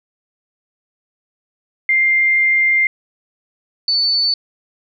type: tone pair in turn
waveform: sine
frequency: 2102 / 4495 Hz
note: C7 / C#8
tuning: +7 / +23 cents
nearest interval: octave + minor second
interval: 1316 cents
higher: second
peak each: -11 / -13 dBFS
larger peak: first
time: 1.89-2.87 / 3.88-4.34 s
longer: first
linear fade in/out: 2 ms
effects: none